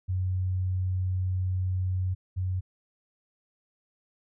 sine tone pair in turn, 92.5 / 92.5 Hz, F#2 / F#2, 0 / 0 cents, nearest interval unison, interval 0 cents, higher neither, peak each -25 / -26 dBFS, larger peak first, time 0.08-2.15 / 2.36-2.61 s, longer first, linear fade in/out 20 ms, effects none

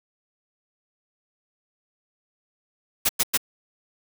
white noise bursts, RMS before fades -20 dBFS, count 3, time 3.05-3.376 s, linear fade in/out 10 ms, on 42 ms, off 100 ms, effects none

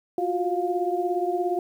sine tone cluster, 349.7 / 366.8 / 704 Hz, F4 / F#4 / F5, +2 / -15 / +14 cents, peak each -27 dBFS, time 0.18-1.59 s, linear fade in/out 2 ms, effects 9-bit

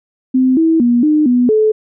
sine tone with pitch steps, 258.3 / 324.5 / 240.1 / 304.1 / 246.2 / 432.4 Hz, C4 / E4 / B3 / D#4 / B3 / A4, -22 / -27 / -49 / -40 / -5 / -30 cents, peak -8 dBFS, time 0.34-1.72 s, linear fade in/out 10 ms, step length 230 ms, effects none

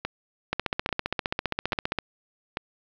two click trains, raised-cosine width 0.3 ms, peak -12 / -9 dBFS, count 4 / 23, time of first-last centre 0.05-2.571 / 0.53-1.987 s, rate 1.19 / 15.1 Hz, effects low-pass 5000 Hz 12 dB/octave + 8-bit

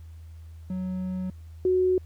triangle / sine tone pair in turn, 185 / 369 Hz, F#3 / F#4, 0 / -5 cents, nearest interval octave, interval 1195 cents, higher second, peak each -26 / -19 dBFS, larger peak second, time 0.7-1.3 / 1.65-1.98 s, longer first, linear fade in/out 2 ms, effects added 81 Hz sine -41 dBFS peak until 2.05 s + pink hiss -64 dBFS RMS until 2.05 s

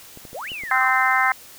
clicks, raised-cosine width 2 ms, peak -27 dBFS, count 5, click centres 0.174 / 0.252 / 0.331 / 0.518 / 0.636 s
sine exponential two-way sweep, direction up then down, 440 to 3056 to 949 Hz, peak -29 dBFS, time 0.34-0.9 s, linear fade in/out 10 ms, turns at 0.5 s
harmonic tone, 259.5 Hz, C4, 14 cents flat, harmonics 3 / 4 / 5 / 6 / 7 / 8, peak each -23 / -23 / -23 / -23 / -23 / -23 dBFS, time 0.71-1.32 s, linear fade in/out 2 ms
effects white hiss -44 dBFS RMS until 1.58 s

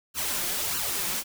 white noise with flanger, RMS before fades -29 dBFS, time 0.14-1.24 s, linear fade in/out 50 ms, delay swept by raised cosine 0.69 to 5.79 ms, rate 1.6 Hz, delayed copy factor +0.65, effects none

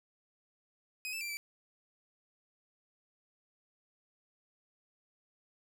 sawtooth tone with pitch steps, 2515 / 2636 / 2362 / 2320 Hz, D#7 / E7 / D7 / D7, +18 / -1 / +9 / -22 cents, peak -34 dBFS, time 1.05-1.37 s, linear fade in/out 0 ms, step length 80 ms, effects none

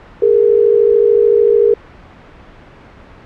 sine tone pair together, 412.5 / 466 Hz, G#4 / A#4, -12 / -1 cents, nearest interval major second, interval 211 cents, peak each -10 dBFS, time 0.22-1.74 s, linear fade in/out 5 ms, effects pink hiss -39 dBFS RMS until 3.25 s + low-pass 2000 Hz 12 dB/octave

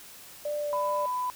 sine tone with vibrato, 589 Hz, D5, 5 cents sharp, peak -28 dBFS, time 0.45-1.06 s, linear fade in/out 5 ms, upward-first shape sine, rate 2.6 Hz, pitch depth 10 cents each way
sine tone, 998 Hz, B5, 18 cents sharp, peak -27 dBFS, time 0.73-1.3 s, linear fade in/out 0 ms
effects tanh soft clip ceiling -17 dBFS + white hiss -48 dBFS RMS until 1.35 s

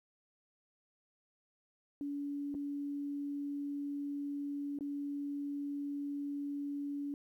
sine tone with dropouts, 285.4 Hz, D4, 49 cents flat, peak -36 dBFS, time 2.01-7.14 s, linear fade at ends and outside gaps 1 ms, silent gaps 2.543-2.549 / 4.788-4.808 s, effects 12-bit

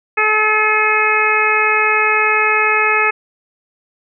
harmonic tone with a mistuned harmonic, 430 Hz, A4, 40 cents flat, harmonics 1 / 2 / 3 / 4 / 5 / 6, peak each -21 / -21 / -17 / -19 / -18 / -17 dBFS, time 0.17-3.11 s, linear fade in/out 10 ms, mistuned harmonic 6, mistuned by -25 cents, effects none

